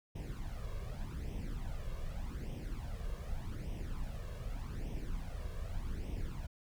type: noise with flanger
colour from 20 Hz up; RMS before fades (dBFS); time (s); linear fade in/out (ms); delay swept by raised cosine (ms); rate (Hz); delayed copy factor
brown; -40; 0.15-6.47; 10; 0.34 to 1.84; 0.84; +0.7
effects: none